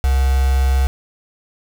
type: tone with quantisation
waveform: sine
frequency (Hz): 66.4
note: C2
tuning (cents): +26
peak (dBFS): -12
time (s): 0.04-0.87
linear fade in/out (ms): 0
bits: 4
effects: none